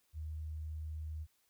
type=tone; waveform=sine; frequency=77.78 Hz; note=D#2; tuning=in tune; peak=-39 dBFS; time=0.13-1.27 s; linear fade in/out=50 ms; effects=white hiss -75 dBFS RMS until 1.49 s